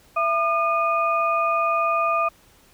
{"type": "tone cluster", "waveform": "sine", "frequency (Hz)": [668, 1209, 2483], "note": ["E5", "D6", "D#7"], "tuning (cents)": [23, 50, -4], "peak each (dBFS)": [-24, -20, -29], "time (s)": [0.16, 2.29], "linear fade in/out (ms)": 10, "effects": ["pink hiss -55 dBFS RMS until 2.73 s"]}